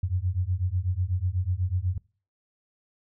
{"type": "beating tone pair", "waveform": "sine", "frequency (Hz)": [87.31, 95.41], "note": ["F2", "G2"], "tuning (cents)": [0, -46], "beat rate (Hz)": 8.1, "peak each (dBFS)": -27, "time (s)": [0.03, 1.98], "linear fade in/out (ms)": 5, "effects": ["noise-tail reverb RT60 0.4 s tail -24 dB re dry"]}